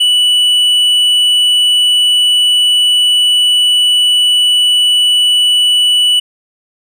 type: tone with tanh clipping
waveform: sine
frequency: 2960 Hz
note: F#7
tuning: in tune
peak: -8 dBFS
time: 0-6.2 s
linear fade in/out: 10 ms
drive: 6 dB
effects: none